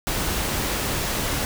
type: noise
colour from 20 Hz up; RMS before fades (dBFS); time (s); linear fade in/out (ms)
pink; -25; 0.07-1.45; 0
effects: none